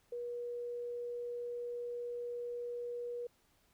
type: tone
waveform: sine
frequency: 481.1 Hz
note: B4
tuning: 45 cents flat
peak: -38 dBFS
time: 0.12-3.27 s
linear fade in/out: 5 ms
effects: pink hiss -72 dBFS RMS until 3.73 s